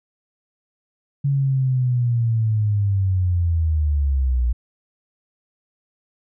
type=linear sweep; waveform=sine; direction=down; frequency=141.2 to 58.27 Hz; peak=-16 dBFS; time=1.24-4.53 s; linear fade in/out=10 ms; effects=none